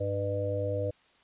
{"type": "harmonic tone with a mistuned harmonic", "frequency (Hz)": 100.7, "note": "G2", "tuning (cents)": 47, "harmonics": [1, 3, 5, 6], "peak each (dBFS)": [-32, -40, -32, -34], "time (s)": [0, 0.91], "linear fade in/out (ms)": 10, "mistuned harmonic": 5, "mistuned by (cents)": -30, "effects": ["white hiss -63 dBFS RMS until 1.23 s", "resampled to 8000 Hz"]}